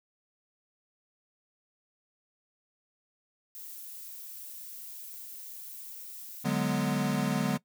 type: noise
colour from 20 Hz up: violet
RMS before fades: -44 dBFS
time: 3.55-6.44 s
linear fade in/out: 0 ms
type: chord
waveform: square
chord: G# half-diminished seventh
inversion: second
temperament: equal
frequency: 146.83 / 185 / 207.7 / 246.9 Hz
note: D3 / F#3 / G#3 / B3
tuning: 0 / 0 / 0 / 0 cents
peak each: -33 dBFS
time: 6.44-7.58 s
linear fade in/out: 20 ms
effects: noise-tail reverb RT60 0.1 s tail -19 dB re dry